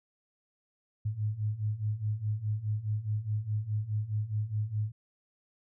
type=beating tone pair; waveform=sine; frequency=103.83 / 108.63 Hz; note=G#2 / A2; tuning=0 / -22 cents; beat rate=4.8 Hz; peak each=-34 / -31 dBFS; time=1.05-4.92 s; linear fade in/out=10 ms; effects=none